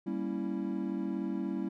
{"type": "chord", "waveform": "triangle", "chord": "G diminished seventh", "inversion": "none", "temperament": "equal", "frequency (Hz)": [196, 233.1, 277.2, 329.6], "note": ["G3", "Bb3", "Db4", "Fb4"], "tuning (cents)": [0, 0, 0, 0], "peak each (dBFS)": [-34, -37, -36, -35], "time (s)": [0.06, 1.69], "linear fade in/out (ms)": 10, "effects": []}